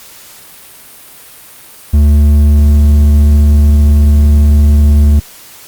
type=tone with hard clipping; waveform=sine; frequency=73.5 Hz; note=D2; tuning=2 cents sharp; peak=-5 dBFS; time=1.93-5.2 s; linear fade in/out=10 ms; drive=6 dB; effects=white hiss -35 dBFS RMS until 5.67 s + Opus 48 kbps